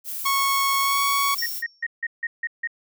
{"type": "noise", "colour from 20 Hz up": "violet", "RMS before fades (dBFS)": -31, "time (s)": [0.04, 1.63], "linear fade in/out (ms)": 50}
{"type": "tone with pitch glide", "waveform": "sawtooth", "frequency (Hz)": [1101, 1117], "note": ["C#6", "C#6"], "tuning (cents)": [-12, 13], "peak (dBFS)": -16, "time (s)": [0.25, 1.35], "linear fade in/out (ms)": 10, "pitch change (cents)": 25, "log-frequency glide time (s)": [0.81, 1]}
{"type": "tone with exponential decay", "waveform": "sine", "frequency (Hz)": 5480, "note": "F8", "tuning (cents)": -34, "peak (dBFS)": -24, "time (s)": [1.38, 1.84], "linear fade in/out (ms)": 5, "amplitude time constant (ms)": 99}
{"type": "tone bursts", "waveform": "sine", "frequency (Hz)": 1864.7, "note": "A#6", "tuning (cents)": 0, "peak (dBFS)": -23, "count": 7, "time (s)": [1.42, 2.674], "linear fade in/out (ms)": 5, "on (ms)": 42, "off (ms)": 160}
{"effects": []}